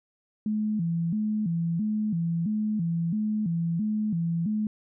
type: tone with vibrato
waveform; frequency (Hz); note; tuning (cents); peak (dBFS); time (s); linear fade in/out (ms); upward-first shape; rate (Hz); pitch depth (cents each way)
sine; 189.2; F#3; +39; -24; 0.46-4.67; 2; square; 1.5; 210
effects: none